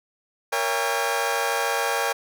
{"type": "chord", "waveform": "20% pulse", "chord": "A# diminished seventh", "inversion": "none", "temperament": "just", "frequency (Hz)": [466.2, 559.4, 671.3, 805.5], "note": ["A#4", "C#5", "E5", "G5"], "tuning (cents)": [0, 16, 31, 47], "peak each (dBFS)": [-23, -23, -27, -21], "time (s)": [0.52, 2.13], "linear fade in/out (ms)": 10, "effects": []}